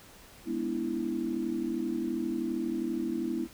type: chord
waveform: sine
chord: E dominant seventh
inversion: first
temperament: equal with one note detuned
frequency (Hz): 207.7 / 246.9 / 297.1 / 329.6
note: G#3 / B3 / D4 / E4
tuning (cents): 0 / 0 / +20 / 0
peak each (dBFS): -38 / -34 / -38 / -32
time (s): 0.45-3.48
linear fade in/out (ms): 50
effects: pink hiss -53 dBFS RMS until 3.53 s